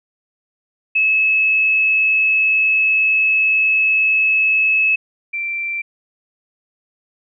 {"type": "tone pair in turn", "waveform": "sine", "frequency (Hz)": [2591, 2351], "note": ["E7", "D7"], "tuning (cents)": [-30, 1], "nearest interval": "major second", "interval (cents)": 169, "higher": "first", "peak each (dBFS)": [-12, -20], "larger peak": "first", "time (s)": [[0.95, 4.96], [5.33, 5.82]], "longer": "first", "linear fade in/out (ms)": 10, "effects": []}